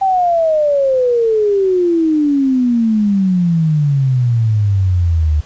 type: exponential sweep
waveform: sine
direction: down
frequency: 785 to 73.6 Hz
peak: -10 dBFS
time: 0.01-5.41 s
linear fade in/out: 10 ms
effects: pink hiss -43 dBFS RMS until 5.45 s + resampled to 16000 Hz